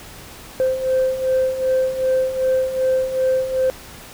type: beating tone pair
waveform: sine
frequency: 518 / 520.6 Hz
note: C5 / C5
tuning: -17 / -9 cents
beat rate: 2.6 Hz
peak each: -21 / -16 dBFS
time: 0.6-3.7 s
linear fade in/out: 0 ms
effects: tanh soft clip ceiling -12 dBFS + pink hiss -39 dBFS RMS until 4.13 s